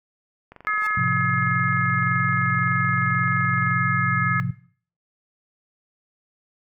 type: click train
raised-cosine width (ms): 0.5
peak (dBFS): -27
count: 75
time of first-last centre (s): 0.52-3.71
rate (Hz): 23.2
type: harmonic tone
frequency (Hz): 424.1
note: G#4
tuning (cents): +36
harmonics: 3 / 4 / 5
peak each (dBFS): -23 / -25 / -27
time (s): 0.67-4.4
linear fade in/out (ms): 0
type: tone with exponential growth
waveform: sawtooth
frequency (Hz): 880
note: A5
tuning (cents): 0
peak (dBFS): -31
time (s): 0.74-0.87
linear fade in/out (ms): 5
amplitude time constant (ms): 28
type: chord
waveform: sine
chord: F major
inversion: first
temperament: just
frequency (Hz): 109.13 / 130.96 / 174.61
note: A2 / C3 / F3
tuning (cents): -14 / +2 / 0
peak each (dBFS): -28 / -25 / -27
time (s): 0.97-4.51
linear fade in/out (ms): 5
effects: noise-tail reverb RT60 0.5 s tail -18 dB re dry